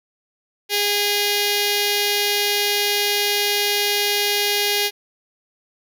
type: tone with notch filter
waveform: 5% pulse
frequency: 410 Hz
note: G#4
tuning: 22 cents flat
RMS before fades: -20 dBFS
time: 0.69-4.91 s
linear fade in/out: 50 ms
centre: 1200 Hz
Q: 0.93
effects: none